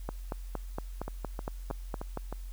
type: two click trains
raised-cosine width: 1 ms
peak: -20 / -23 dBFS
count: 10 / 5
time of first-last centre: 0.09-2.173 / 1.08-2.326 s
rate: 4.32 / 3.21 Hz
effects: added 44 Hz sine -38 dBFS peak until 2.52 s + white hiss -59 dBFS RMS until 2.52 s